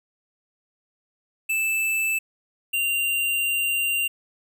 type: tone pair in turn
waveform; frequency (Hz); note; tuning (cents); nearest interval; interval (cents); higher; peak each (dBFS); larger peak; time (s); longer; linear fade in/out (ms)
square; 2637 / 2777; E7 / F7; 0 / -10; minor second; 90; second; -22; neither; 1.49-2.19 / 2.73-4.08; second; 10
effects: none